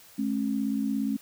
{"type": "tone pair together", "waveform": "sine", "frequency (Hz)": [214.3, 271.5], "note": ["A3", "C#4"], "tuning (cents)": [-45, -36], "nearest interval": "major third", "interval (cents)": 409, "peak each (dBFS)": -28, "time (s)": [0.18, 1.17], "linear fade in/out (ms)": 10, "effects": ["white hiss -53 dBFS RMS until 1.21 s"]}